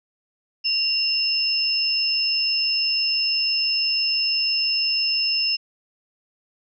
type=tone pair together; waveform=sine; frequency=2782 / 5252 Hz; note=F7 / E8; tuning=-7 / -7 cents; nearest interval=major seventh; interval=1100 cents; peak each=-25 / -20 dBFS; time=0.64-5.57 s; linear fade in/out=20 ms; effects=none